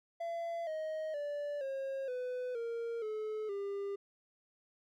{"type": "tone with pitch steps", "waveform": "triangle", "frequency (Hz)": [676, 627.1, 581.7, 539.6, 500.6, 464.4, 430.8, 399.6], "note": ["E5", "D#5", "D5", "C#5", "B4", "A#4", "A4", "G4"], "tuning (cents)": [43, 13, -17, -47, 23, -7, -37, 33], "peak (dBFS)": -34, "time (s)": [0.2, 3.96], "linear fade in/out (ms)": 10, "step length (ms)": 470, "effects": []}